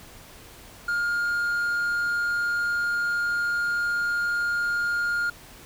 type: tone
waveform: triangle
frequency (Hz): 1414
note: F6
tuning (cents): +21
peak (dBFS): -21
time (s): 0.88-5.3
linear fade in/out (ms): 5
effects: pink hiss -47 dBFS RMS until 5.65 s